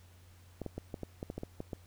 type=clicks; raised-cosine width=2 ms; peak=-25 dBFS; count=11; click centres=0.617 / 0.663 / 0.78 / 0.942 / 1.033 / 1.229 / 1.301 / 1.38 / 1.434 / 1.604 / 1.732 s; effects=added 89 Hz sine -56 dBFS peak until 1.86 s + pink hiss -64 dBFS RMS until 1.86 s